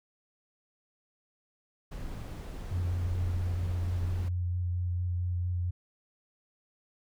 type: noise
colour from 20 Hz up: brown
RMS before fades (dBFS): -39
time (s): 1.91-4.29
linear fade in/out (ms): 10
type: tone with vibrato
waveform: sine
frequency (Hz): 88.9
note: F2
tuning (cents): +31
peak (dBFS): -28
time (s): 2.71-5.71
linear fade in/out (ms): 10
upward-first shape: sine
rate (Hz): 4.4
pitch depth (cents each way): 14
effects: none